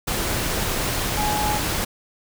sine tone in noise, 840 Hz, G#5, 19 cents sharp, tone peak -23 dBFS, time 1.17-1.58 s, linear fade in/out 10 ms, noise pink, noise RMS -24 dBFS, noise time 0.07-1.85 s, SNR -2 dB, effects none

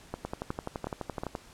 two click trains, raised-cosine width 1 ms, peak -19 / -19 dBFS, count 14 / 4, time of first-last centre 0.25-1.352 / 0.14-1.235 s, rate 11.8 / 2.74 Hz, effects pink hiss -54 dBFS RMS until 1.53 s + low-pass 10000 Hz 12 dB/octave

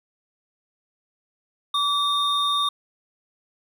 triangle tone pair together, 1154 / 3664 Hz, D6 / A#7, -31 / -31 cents, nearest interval octave + minor sixth, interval 2000 cents, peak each -21 dBFS, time 1.74-2.69 s, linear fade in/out 5 ms, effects none

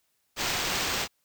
blue noise with sample-and-hold, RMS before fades -29 dBFS, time 0.36-1.08 s, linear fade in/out 50 ms, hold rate 11025 Hz, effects white hiss -73 dBFS RMS until 1.24 s

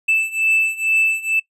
triangle beating tone pair, 2637 / 2639.2 Hz, E7 / E7, 0 / +1 cents, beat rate 2.2 Hz, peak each -18 / -16 dBFS, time 0.08-1.4 s, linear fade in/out 10 ms, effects noise-tail reverb RT60 0.1 s tail -20 dB re dry + resampled to 32000 Hz

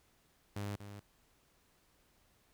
sawtooth tone with echo, 101.8 Hz, G#2, 34 cents flat, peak -34 dBFS, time 0.56-0.76 s, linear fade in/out 5 ms, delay 240 ms, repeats 1, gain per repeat -9 dB, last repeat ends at 1 s, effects pink hiss -71 dBFS RMS until 2.53 s

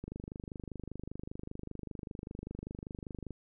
click train, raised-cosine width 3 ms, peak -28 dBFS, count 83, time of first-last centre 0.04-3.307 s, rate 25.1 Hz, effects none

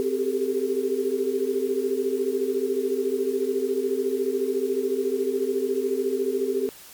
sine tone cluster, 259.5 / 388.4 / 402.4 / 447.9 Hz, C4 / G4 / G4 / A4, -14 / -16 / +45 / +31 cents, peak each -31 / -27 / -25 / -30 dBFS, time 0-6.69 s, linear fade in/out 0 ms, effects white hiss -46 dBFS RMS until 6.93 s + MP3 96 kbps

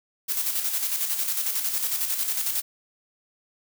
blue noise with tremolo, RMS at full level -25 dBFS, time 0.28-2.62 s, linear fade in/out 20 ms, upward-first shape square, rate 11 Hz, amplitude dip 45%, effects none

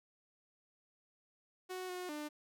sawtooth tone with pitch steps, 369.1 / 362.3 / 298.9 Hz, F#4 / F#4 / D4, -4 / -36 / +31 cents, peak -37 dBFS, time 1.69-2.29 s, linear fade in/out 20 ms, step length 200 ms, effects none

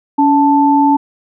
sine tone pair together, 282.5 / 880 Hz, C#4 / A5, +33 / 0 cents, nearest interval octave + minor sixth, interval 1967 cents, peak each -10 dBFS, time 0.18-0.97 s, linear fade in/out 10 ms, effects none

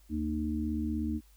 harmonic tone, 76.4 Hz, D#2, 31 cents flat, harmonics 1 / 3 / 4, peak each -35 / -33 / -34 dBFS, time 0.09-1.21 s, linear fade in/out 50 ms, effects added 50 Hz sine -57 dBFS peak until 1.36 s + white hiss -66 dBFS RMS until 1.36 s

